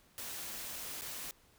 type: noise with dropouts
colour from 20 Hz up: white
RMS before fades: -43 dBFS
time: 0.18-1.31 s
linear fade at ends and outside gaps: 0 ms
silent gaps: 1.011-1.019 s
effects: pink hiss -66 dBFS RMS until 1.58 s